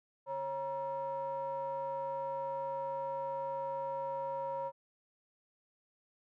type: ring-modulated tone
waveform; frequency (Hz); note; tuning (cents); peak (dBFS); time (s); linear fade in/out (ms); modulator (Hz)
triangle; 201.2; G3; +45; -30; 0.26-4.72; 50; 747
effects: none